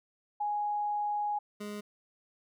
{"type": "tone pair in turn", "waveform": ["sine", "25% pulse"], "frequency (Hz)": [830.6, 207.7], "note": ["G#5", "G#3"], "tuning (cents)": [0, 0], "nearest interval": "2 octaves", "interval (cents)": 2400, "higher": "first", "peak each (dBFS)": [-29, -34], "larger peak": "first", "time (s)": [[0.4, 1.39], [1.6, 1.81]], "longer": "first", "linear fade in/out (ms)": 10, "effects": []}